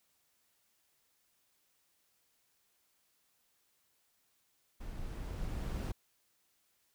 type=noise with level ramp; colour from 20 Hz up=brown; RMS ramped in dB=-44 to -35 dBFS; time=4.8-5.92 s; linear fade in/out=10 ms; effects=white hiss -75 dBFS RMS until 6.94 s